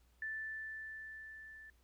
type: tone with level ramp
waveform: sine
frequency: 1760 Hz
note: A6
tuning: in tune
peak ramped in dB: -38 to -52 dBFS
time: 0.22-1.7 s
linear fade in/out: 2 ms
effects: added 60 Hz sine -67 dBFS peak until 1.83 s + pink hiss -75 dBFS RMS until 1.83 s